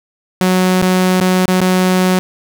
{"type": "tone with dropouts", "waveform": "sawtooth", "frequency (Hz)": 184.4, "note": "F#3", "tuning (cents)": -6, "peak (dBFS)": -6, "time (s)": [0.41, 2.19], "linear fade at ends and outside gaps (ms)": 0, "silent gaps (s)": [[0.815, 0.825], [1.201, 1.211], [1.457, 1.481], [1.605, 1.615]], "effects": []}